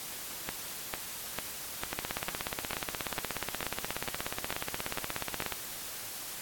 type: two click trains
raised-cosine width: 0.3 ms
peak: -16 / -16 dBFS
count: 61 / 12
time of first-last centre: 1.93-5.523 / 0.49-5.423 s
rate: 16.7 / 2.23 Hz
effects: white hiss -41 dBFS RMS until 6.41 s + AAC 64 kbps